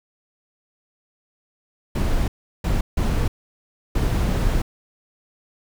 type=noise bursts at uneven times; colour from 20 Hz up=brown; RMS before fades=-20 dBFS; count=4; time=1.95-2.28 / 2.64-2.81 / 2.97-3.28 / 3.95-4.62 s; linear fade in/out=5 ms; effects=none